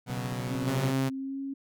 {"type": "chord", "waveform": "sawtooth", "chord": "B suspended second", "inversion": "none", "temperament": "equal", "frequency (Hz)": [123.47, 138.59, 185], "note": ["B2", "C#3", "F#3"], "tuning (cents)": [0, 0, 0], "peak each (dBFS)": [-29, -34, -34], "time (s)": [0.06, 0.94], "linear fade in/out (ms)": 50}
{"type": "click train", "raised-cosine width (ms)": 2, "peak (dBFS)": -29, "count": 11, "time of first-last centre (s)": [0.1, 0.852], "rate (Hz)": 13.3}
{"type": "tone with pitch glide", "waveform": "sine", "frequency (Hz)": [264.9, 273.5], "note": ["C4", "C#4"], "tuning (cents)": [22, -23], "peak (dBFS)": -32, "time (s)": [0.5, 1.54], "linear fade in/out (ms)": 10, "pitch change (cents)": 55, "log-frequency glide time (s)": [1.06, 1.41]}
{"type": "tone", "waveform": "sawtooth", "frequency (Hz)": 133.8, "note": "C3", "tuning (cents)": 39, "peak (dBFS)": -23, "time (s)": [0.66, 1.1], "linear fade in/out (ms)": 20}
{"effects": []}